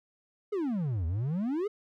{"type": "exponential two-way sweep", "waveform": "triangle", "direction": "down then up", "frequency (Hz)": [437.4, 77.78, 437.4], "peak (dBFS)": -26, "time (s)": [0.52, 1.68], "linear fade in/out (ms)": 10, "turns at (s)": 1.06, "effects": []}